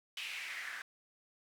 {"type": "noise with band-pass filter sweep", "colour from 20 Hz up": "white", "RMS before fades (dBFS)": -43, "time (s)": [0.17, 0.82], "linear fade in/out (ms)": 2, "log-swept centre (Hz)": [2800, 1600], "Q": 4.3, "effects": []}